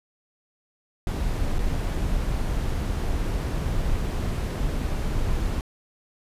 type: noise with dropouts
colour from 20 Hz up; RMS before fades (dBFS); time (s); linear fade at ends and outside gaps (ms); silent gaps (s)
brown; -25; 1.07-5.61; 1; 1.585-1.59
effects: resampled to 32000 Hz